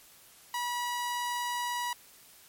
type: tone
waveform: sawtooth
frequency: 970 Hz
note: B5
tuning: 31 cents flat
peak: -27 dBFS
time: 0.54-1.93 s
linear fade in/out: 2 ms
effects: white hiss -56 dBFS RMS until 2.48 s + MP3 64 kbps

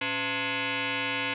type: tone with frequency modulation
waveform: sine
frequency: 277.2 Hz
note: C#4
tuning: in tune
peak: -27 dBFS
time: 0.01-1.34 s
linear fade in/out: 5 ms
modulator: 391 Hz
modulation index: 7.4
effects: none

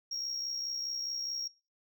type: tone with amplitude modulation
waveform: sine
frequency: 5588 Hz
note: F8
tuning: in tune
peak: -29 dBFS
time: 0.11-1.48 s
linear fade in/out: 10 ms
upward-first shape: sine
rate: 64.8 Hz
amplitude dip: 60%
effects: noise-tail reverb RT60 0.3 s tail -22 dB re dry + tanh soft clip ceiling -31 dBFS

